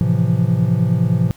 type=chord; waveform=triangle; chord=F major seventh; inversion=first; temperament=equal; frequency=110 / 130.81 / 164.81 / 174.61 Hz; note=A2 / C3 / E3 / F3; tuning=0 / 0 / 0 / 0 cents; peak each=-17 dBFS; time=0.01-1.31 s; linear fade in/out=0 ms; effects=pink hiss -49 dBFS RMS until 1.36 s